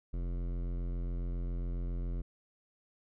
sine tone with hard clipping, 43.65 Hz, F1, in tune, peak -35 dBFS, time 0.13-2.22 s, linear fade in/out 10 ms, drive 16 dB, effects none

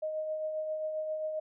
sine tone with tremolo, 622.3 Hz, D#5, in tune, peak -30 dBFS, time 0.02-1.4 s, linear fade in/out 10 ms, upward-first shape triangle, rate 7.5 Hz, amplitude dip 40%, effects none

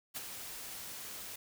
white noise with ADSR envelope, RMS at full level -39 dBFS, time 0.14-1.36 s, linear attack 27 ms, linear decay 26 ms, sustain -6 dB, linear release 6 ms, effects none

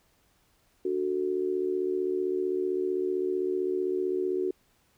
sine tone with amplitude modulation, 370 Hz, F#4, in tune, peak -22 dBFS, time 0.85-4.51 s, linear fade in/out 5 ms, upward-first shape sine, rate 75.6 Hz, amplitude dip 80%, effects pink hiss -67 dBFS RMS until 4.97 s

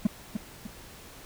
triangle tone with echo, 210 Hz, G#3, 19 cents sharp, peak -16 dBFS, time 0.05-0.07 s, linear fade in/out 5 ms, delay 300 ms, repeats 2, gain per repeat -8 dB, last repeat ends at 0.67 s, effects pink hiss -48 dBFS RMS until 1.25 s

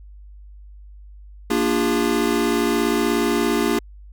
square chord, Bb dominant seventh, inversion none, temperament equal with one note detuned, 233.1 / 293.7 / 349.2 / 406.1 Hz, Bb3 / D4 / F4 / Ab4, 0 / 0 / 0 / -39 cents, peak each -24 dBFS, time 1.5-3.79 s, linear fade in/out 5 ms, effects added 50 Hz sine -39 dBFS peak until 4.12 s

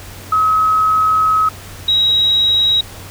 sine tone pair in turn, 1278 / 3830 Hz, D#6 / A#7, +46 / +46 cents, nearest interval octave + perfect fifth, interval 1900 cents, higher second, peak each -10 dBFS, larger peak neither, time 0.32-1.49 / 1.88-2.81 s, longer first, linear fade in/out 5 ms, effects added 94 Hz sine -35 dBFS peak until 3.1 s + pink hiss -35 dBFS RMS until 3.1 s

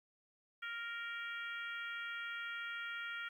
harmonic tone, 466.2 Hz, A#4, in tune, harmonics 3 / 4 / 5 / 6 / 7, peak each -43 / -47 / -49 / -54 / -52 dBFS, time 0.62-3.29 s, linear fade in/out 10 ms, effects 12-bit

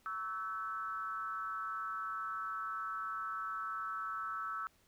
sine tone with frequency modulation, 1318.5 Hz, E6, in tune, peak -37 dBFS, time 0.06-4.67 s, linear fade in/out 0 ms, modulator 193 Hz, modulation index 0.79, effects pink hiss -70 dBFS RMS until 4.87 s

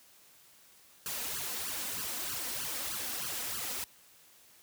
white noise with flanger, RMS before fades -37 dBFS, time 1.06-3.84 s, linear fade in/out 0 ms, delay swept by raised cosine 0.66 to 4.06 ms, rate 3.2 Hz, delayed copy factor +1, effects white hiss -60 dBFS RMS until 4.62 s + high-pass 60 Hz 12 dB/octave

